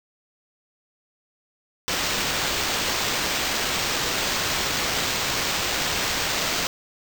white noise with sample-and-hold, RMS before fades -25 dBFS, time 1.88-6.67 s, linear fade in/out 0 ms, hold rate 11025 Hz, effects none

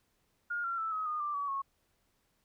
sine tone with pitch steps, 1421 / 1369.4 / 1319.7 / 1271.8 / 1225.7 / 1181.2 / 1138.3 / 1097 Hz, F6 / F6 / E6 / D#6 / D#6 / D6 / C#6 / C#6, +30 / -34 / +2 / +38 / -26 / +10 / +46 / -18 cents, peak -32 dBFS, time 0.5-1.62 s, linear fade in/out 10 ms, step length 140 ms, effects pink hiss -75 dBFS RMS until 2.44 s

